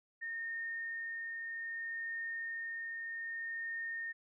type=tone with tremolo; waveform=sine; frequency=1833 Hz; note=A#6; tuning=30 cents flat; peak=-37 dBFS; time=0.21-4.13 s; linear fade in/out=20 ms; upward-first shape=triangle; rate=0.63 Hz; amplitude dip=25%; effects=none